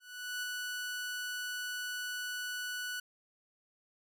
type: tone with ADSR envelope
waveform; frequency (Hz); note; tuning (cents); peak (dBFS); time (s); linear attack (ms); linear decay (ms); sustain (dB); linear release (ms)
sawtooth; 1480; F#6; 0; -31; 0-3; 430; 8; -2; 5
effects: none